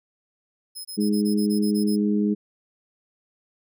20% pulse tone bursts, 5130 Hz, E8, 48 cents flat, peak -28 dBFS, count 10, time 0.75-1.966 s, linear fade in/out 20 ms, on 100 ms, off 24 ms
harmonic tone, 103.83 Hz, G#2, in tune, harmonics 2 / 3 / 4, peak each -20 / -26 / -29 dBFS, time 0.97-2.35 s, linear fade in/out 20 ms
effects none

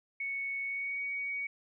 sine tone with pitch glide, 2217 to 2247 Hz, C#7 to C#7, 0 to +23 cents, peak -33 dBFS, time 0.2-1.47 s, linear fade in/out 5 ms, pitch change +23 cents, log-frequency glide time 0.64-1.02 s, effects none

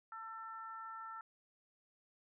harmonic tone, 446.8 Hz, A4, 27 cents sharp, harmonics 2 / 3 / 4, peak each -52 / -46 / -58 dBFS, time 0.12-1.21 s, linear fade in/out 2 ms, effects none

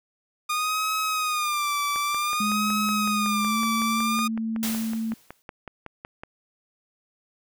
sawtooth tone with vibrato, 1217 Hz, D#6, 39 cents flat, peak -20 dBFS, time 0.49-4.28 s, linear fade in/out 10 ms, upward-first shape sine, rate 0.54 Hz, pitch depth 84 cents each way
click train, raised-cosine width 0.5 ms, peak -22 dBFS, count 24, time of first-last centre 1.96-6.235 s, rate 5.38 Hz
sine tone with pitch glide, 210 to 223.8 Hz, G#3 to A3, +19 to +30 cents, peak -25 dBFS, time 2.4-5.14 s, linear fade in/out 5 ms, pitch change +111 cents, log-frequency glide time 3.43-3.61 s
white noise with exponential decay, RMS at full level -28 dBFS, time 4.63-5.42 s, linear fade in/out 0 ms, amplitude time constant 170 ms
effects none

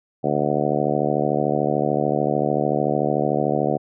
harmonic tone, 73.5 Hz, D2, 2 cents sharp, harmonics 2 / 3 / 4 / 5 / 6 / 7 / 8 / 9 / 10, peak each -27 / -27 / -27 / -27 / -27 / -27 / -27 / -27 / -27 dBFS, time 0.23-3.78 s, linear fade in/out 20 ms, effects none

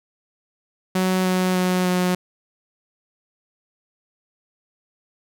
sawtooth tone with pitch steps, 185.9 / 184.3 / 182.71 / 181.13 Hz, F#3 / F#3 / F#3 / F#3, +8 / -7 / -22 / -37 cents, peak -14 dBFS, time 0.95-2.15 s, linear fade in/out 5 ms, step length 300 ms, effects none

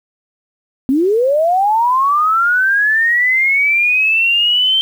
sine linear sweep, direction up, 250.1 to 3136 Hz, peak -10 dBFS, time 0.89-4.81 s, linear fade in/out 0 ms, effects 7-bit

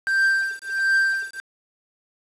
triangle tone with tremolo, 1572 Hz, G6, 4 cents sharp, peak -13 dBFS, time 0.07-1.4 s, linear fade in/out 0 ms, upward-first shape triangle, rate 1.4 Hz, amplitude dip 100%, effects resampled to 24000 Hz + 7-bit

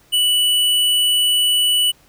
square tone, 2960 Hz, F#7, in tune, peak -14 dBFS, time 0.12-1.92 s, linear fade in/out 20 ms, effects pink hiss -53 dBFS RMS until 2.08 s

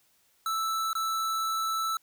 square tone with dropouts, 1318.5 Hz, E6, in tune, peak -28 dBFS, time 0.46-1.97 s, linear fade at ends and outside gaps 2 ms, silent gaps 0.931-0.952 s, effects white hiss -67 dBFS RMS until 2.02 s

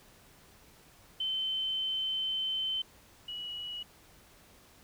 sine tone pair in turn, 3075 / 2924 Hz, G7 / F#7, -34 / -21 cents, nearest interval minor second, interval 87 cents, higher first, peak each -30 / -37 dBFS, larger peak first, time 1.2-2.82 / 3.28-3.83 s, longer first, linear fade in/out 5 ms, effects pink hiss -59 dBFS RMS until 4.83 s

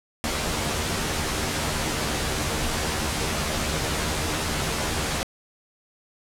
pink noise with comb filter, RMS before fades -26 dBFS, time 0.24-5.23 s, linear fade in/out 0 ms, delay 13 ms, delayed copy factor +0.7, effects low-pass 10000 Hz 12 dB/octave

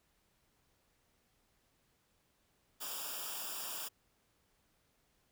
white noise with comb filter, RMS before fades -42 dBFS, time 2.8-3.89 s, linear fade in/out 20 ms, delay 0.48 ms, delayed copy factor -0.8, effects pink hiss -75 dBFS RMS until 5.31 s

